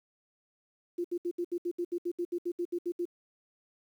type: tone bursts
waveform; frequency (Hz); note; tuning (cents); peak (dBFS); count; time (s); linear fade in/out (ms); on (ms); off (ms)
sine; 348.8; F4; -2; -29; 16; 0.98-3.055; 10; 65; 69
effects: 10-bit